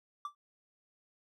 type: tone with exponential decay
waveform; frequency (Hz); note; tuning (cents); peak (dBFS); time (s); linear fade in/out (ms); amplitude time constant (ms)
triangle; 1169; D6; -8; -31; 0.25-0.35; 2; 20
effects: none